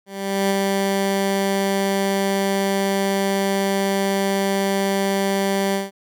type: tone with ADSR envelope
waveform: 15% pulse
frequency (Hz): 196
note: G3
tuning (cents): 0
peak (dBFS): -10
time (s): 0.06-5.91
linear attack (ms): 440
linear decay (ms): 23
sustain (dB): -2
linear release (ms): 170
effects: none